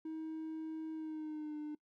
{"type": "tone with pitch glide", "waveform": "triangle", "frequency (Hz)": [317.4, 300.6], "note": ["D#4", "D4"], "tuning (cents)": [35, 40], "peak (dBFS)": -37, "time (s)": [0.05, 1.75], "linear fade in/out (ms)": 5, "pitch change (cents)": -95, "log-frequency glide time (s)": [0.93, 1.57], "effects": ["noise-tail reverb RT60 0.1 s tail -24 dB re dry", "tanh soft clip ceiling -34 dBFS"]}